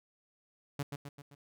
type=tone with echo; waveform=sawtooth; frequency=142.9 Hz; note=D3; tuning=47 cents flat; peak=-29 dBFS; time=0.79-0.83 s; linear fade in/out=5 ms; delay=130 ms; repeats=4; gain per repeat=-5 dB; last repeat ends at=1.35 s; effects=none